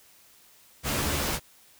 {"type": "noise with comb filter", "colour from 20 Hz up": "pink", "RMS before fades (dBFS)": -28, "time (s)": [0.83, 1.4], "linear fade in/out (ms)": 50, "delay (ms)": 14, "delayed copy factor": 0.65, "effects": ["white hiss -57 dBFS RMS until 1.79 s"]}